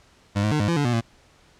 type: tone with pitch steps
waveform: 25% pulse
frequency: 101.1 / 105.9 / 151.3 / 103.1 / 169.7 / 144.6 / 120.9 / 115.1 Hz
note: G#2 / G#2 / D#3 / G#2 / F3 / D3 / B2 / A#2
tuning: -46 / +34 / -48 / -12 / -49 / -27 / -36 / -22 cents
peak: -16 dBFS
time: 0.35-1.014 s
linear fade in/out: 20 ms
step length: 83 ms
effects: pink hiss -56 dBFS RMS until 1.59 s + low-pass 7000 Hz 12 dB/octave